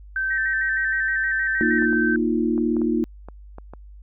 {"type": "tone", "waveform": "sine", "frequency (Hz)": 1550, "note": "G6", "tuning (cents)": -20, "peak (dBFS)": -21, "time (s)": [0.16, 2.16], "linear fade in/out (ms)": 2}
{"type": "tone with vibrato", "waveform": "sine", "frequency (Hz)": 1825, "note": "A#6", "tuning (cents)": -37, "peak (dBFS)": -25, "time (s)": [0.3, 1.86], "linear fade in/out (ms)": 10, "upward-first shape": "square", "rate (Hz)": 6.4, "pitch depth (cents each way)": 56}
{"type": "chord", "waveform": "sine", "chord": "Bb suspended fourth", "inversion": "none", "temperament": "just", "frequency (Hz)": [233.1, 310.8, 349.6], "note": ["Bb3", "Eb4", "F4"], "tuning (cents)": [0, -2, 2], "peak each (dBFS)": [-22, -23, -24], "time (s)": [1.61, 3.04], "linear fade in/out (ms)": 0}
{"type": "clicks", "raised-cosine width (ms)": 1, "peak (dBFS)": -24, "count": 8, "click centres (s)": [1.823, 1.93, 2.579, 2.767, 2.817, 3.286, 3.584, 3.736]}
{"effects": ["added 50 Hz sine -40 dBFS peak until 4.02 s"]}